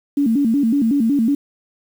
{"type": "tone with vibrato", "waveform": "sine", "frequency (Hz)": 253.4, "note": "B3", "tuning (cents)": 45, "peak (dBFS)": -13, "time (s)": [0.17, 1.35], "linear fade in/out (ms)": 5, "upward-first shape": "square", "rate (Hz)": 5.4, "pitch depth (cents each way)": 200, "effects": ["7-bit"]}